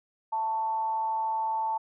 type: tone with frequency modulation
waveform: sine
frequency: 887 Hz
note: A5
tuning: 14 cents sharp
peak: -26 dBFS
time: 0.32-1.78 s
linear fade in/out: 10 ms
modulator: 223 Hz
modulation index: 0.26
effects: none